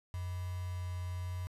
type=tone with quantisation; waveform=sine; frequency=89.9 Hz; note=F#2; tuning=49 cents flat; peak=-36 dBFS; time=0.14-1.47 s; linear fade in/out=0 ms; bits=8; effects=resampled to 32000 Hz